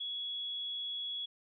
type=tone; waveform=sine; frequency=3361 Hz; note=G#7; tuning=20 cents sharp; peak=-36 dBFS; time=0-1.26 s; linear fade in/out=10 ms; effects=none